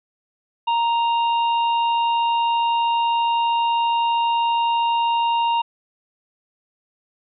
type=harmonic tone; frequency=932.3 Hz; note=A#5; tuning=in tune; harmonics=1 / 3 / 4; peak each=-17 / -28 / -36 dBFS; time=0.67-5.62 s; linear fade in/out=10 ms; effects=none